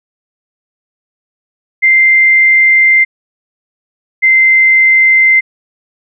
sine tone pair in turn, 2089 / 2078 Hz, C7 / C7, -3 / -12 cents, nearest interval unison, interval 9 cents, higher first, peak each -4 dBFS, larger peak neither, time 1.82-3.05 / 4.22-5.41 s, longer first, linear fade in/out 20 ms, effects none

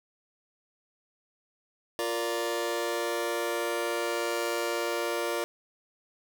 sawtooth chord, Bb major, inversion second, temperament just, 349.6 / 466.2 / 582.7 Hz, F4 / Bb4 / D5, +2 / 0 / -14 cents, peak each -29 dBFS, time 1.99-5.44 s, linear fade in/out 0 ms, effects none

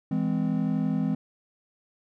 triangle chord, E augmented, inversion none, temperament just, 164.81 / 206 / 257.5 Hz, E3 / G#3 / B#3, 0 / -14 / -28 cents, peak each -26 dBFS, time 0.11-1.15 s, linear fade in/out 5 ms, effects none

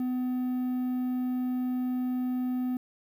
triangle tone with quantisation, 252 Hz, B3, 35 cents sharp, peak -25 dBFS, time 0-2.77 s, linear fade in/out 2 ms, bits 9, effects none

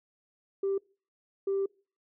sine tone bursts at uneven times, 392 Hz, G4, in tune, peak -25 dBFS, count 2, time 0.63-0.78 / 1.47-1.66 s, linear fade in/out 5 ms, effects noise-tail reverb RT60 0.4 s tail -26 dB re dry + tanh soft clip ceiling -23 dBFS

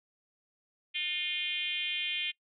sine tone with frequency modulation, 2794 Hz, F7, in tune, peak -30 dBFS, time 0.94-2.32 s, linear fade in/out 20 ms, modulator 334 Hz, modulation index 1.9, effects noise-tail reverb RT60 0.1 s tail -23 dB re dry

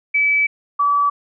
sine tone pair in turn, 2298 / 1149 Hz, D7 / D6, -38 / -38 cents, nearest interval octave, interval 1200 cents, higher first, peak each -13 dBFS, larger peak neither, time 0.14-0.47 / 0.79-1.1 s, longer first, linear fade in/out 10 ms, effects none

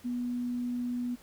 sine tone, 244.3 Hz, B3, 19 cents flat, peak -30 dBFS, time 0.04-1.16 s, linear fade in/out 20 ms, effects pink hiss -57 dBFS RMS until 1.22 s

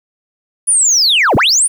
sine linear two-way sweep, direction down then up, 9956 to 57 to 9956 Hz, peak -6 dBFS, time 0.67-1.68 s, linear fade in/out 20 ms, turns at 1.36 s, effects tanh soft clip ceiling -6 dBFS + 7-bit

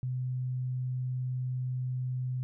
sine tone, 127.2 Hz, C3, 48 cents flat, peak -30 dBFS, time 0.03-2.43 s, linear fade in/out 0 ms, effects none

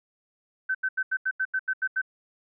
sine tone bursts, 1532 Hz, G6, 40 cents flat, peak -23 dBFS, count 10, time 0.69-2.017 s, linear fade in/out 10 ms, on 58 ms, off 83 ms, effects none

